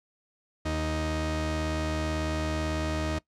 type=tone pair together; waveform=sawtooth; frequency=78.1 / 312.4 Hz; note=D#2 / D#4; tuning=+7 / +7 cents; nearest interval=2 octaves; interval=2400 cents; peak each=-26 dBFS; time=0.65-3.19 s; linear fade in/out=10 ms; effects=noise-tail reverb RT60 0.1 s tail -20 dB re dry + low-pass 7000 Hz 12 dB/octave